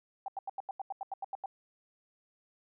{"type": "tone bursts", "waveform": "sine", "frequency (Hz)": 780, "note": "G5", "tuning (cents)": -9, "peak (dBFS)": -34, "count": 12, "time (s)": [0.26, 1.459], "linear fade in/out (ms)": 2, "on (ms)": 22, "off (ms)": 85, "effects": []}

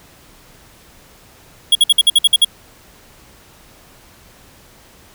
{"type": "tone bursts", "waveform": "square", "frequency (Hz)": 3322, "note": "G#7", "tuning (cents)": 0, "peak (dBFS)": -7, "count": 9, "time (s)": [1.72, 2.448], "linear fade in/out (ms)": 5, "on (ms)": 32, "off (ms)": 55, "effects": ["pink hiss -46 dBFS RMS until 5.14 s"]}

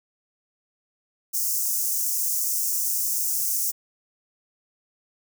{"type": "high-pass noise", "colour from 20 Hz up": "white", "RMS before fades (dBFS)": -25, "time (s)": [1.33, 3.72], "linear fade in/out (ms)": 20, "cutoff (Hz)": 5600, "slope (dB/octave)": 48, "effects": []}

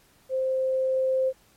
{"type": "tone with level ramp", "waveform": "sine", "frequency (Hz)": 523.3, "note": "C5", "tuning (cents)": 0, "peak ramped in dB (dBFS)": [-23, -20], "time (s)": [0.29, 1.33], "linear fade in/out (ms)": 50, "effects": ["pink hiss -60 dBFS RMS until 1.56 s", "MP3 64 kbps"]}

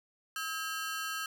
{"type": "ring-modulated tone", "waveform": "sawtooth", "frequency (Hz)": 1450, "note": "F#6", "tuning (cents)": -35, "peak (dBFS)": -28, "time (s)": [0.36, 1.26], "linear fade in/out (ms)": 2, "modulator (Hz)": 159, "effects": []}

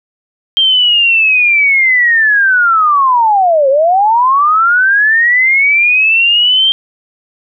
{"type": "linear two-way sweep", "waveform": "sine", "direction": "down then up", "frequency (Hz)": [3178, 523.3, 3178], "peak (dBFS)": -6, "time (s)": [0.57, 6.72], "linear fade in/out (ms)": 0, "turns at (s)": 3.69, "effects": []}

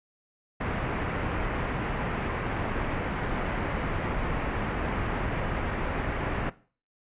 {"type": "low-pass noise", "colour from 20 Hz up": "pink", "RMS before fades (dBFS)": -30, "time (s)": [0.6, 6.5], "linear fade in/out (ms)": 10, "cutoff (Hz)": 2300, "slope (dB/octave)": 24, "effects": ["noise-tail reverb RT60 0.4 s tail -18 dB re dry", "resampled to 8000 Hz"]}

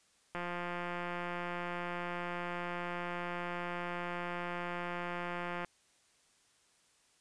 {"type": "click train", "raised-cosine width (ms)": 0.5, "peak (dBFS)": -24, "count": 928, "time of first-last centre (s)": [0.35, 5.647], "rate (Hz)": 175, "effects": ["white hiss -69 dBFS RMS until 7.2 s", "resampled to 22050 Hz"]}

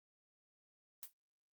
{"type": "noise with exponential decay", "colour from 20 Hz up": "blue", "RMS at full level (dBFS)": -43, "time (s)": [1.03, 1.13], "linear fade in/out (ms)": 0, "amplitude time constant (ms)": 20, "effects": ["Opus 32 kbps"]}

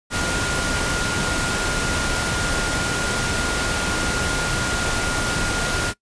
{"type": "tone in noise", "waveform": "sine", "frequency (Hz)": 1418, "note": "F6", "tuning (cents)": 26, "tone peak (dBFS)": -26, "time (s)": [0.1, 5.94], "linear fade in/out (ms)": 50, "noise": "pink", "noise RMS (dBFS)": -23, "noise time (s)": [0.1, 5.94], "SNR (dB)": -6, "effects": ["noise-tail reverb RT60 0.1 s tail -21 dB re dry", "resampled to 22050 Hz"]}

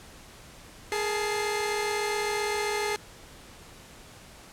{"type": "tone cluster", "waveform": "sawtooth", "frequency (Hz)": [416.1, 463.5, 868, 2093], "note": ["G#4", "A#4", "A5", "C7"], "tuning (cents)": [3, -10, -24, 0], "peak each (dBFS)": [-25, -34, -30, -31], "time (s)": [0.92, 2.96], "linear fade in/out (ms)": 0, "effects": ["pink hiss -49 dBFS RMS until 4.52 s", "low-pass 11000 Hz 12 dB/octave"]}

